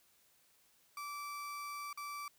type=tone with dropouts; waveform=35% pulse; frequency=1162 Hz; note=D6; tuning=19 cents flat; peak=-40 dBFS; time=0.97-2.28 s; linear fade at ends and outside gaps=2 ms; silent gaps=1.929-1.974 s; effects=white hiss -70 dBFS RMS until 2.38 s